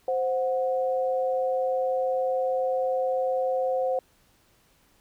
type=tone pair together; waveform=sine; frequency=522 / 732.9 Hz; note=C5 / F#5; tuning=-4 / -17 cents; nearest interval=tritone; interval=587 cents; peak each=-24 / -29 dBFS; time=0.08-3.99 s; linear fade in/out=2 ms; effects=pink hiss -63 dBFS RMS until 5 s